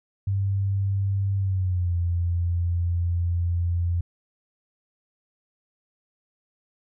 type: tone with pitch glide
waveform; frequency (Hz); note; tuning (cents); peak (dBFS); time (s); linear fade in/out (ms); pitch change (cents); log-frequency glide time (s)
sine; 98.2 to 86.48; G2 to F2; +4 to -16; -21; 0.27-4.01; 5; -220; 1.37-1.95
effects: none